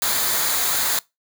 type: noise with comb filter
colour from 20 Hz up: white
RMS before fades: -21 dBFS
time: 0.02-0.99 s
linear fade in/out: 2 ms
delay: 0.36 ms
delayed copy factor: -0.5
effects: noise-tail reverb RT60 0.2 s tail -22 dB re dry